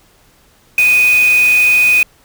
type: tone in noise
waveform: sine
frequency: 2489 Hz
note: D#7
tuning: in tune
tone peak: -7 dBFS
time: 0.78-2.03 s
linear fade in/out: 2 ms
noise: white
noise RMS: -24 dBFS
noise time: 0.78-2.03 s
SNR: +14 dB
effects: pink hiss -50 dBFS RMS until 2.24 s